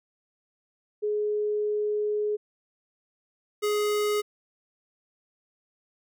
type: tone pair in turn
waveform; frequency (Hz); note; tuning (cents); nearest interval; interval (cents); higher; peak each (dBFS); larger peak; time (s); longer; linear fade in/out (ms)
sine / square; 420 / 417.9; G#4 / G#4; +19 / +11; unison; 8; first; -24; neither; 1.02-2.37 / 3.62-4.22; first; 20
effects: none